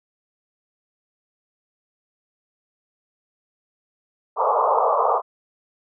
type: band-pass noise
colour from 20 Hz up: white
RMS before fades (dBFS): -19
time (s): 4.36-5.22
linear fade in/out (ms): 50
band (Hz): 440 to 1200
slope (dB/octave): 96
effects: none